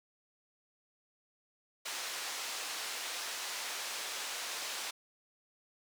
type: band-pass noise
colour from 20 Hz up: white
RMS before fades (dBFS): -40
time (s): 1.85-4.91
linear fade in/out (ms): 10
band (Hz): 530 to 6400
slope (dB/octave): 12
effects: none